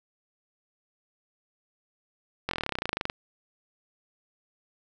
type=slowing click train; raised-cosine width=0.3 ms; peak=-12 dBFS; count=20; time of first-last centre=2.49-3.099 s; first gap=22 ms; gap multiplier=1.04; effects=none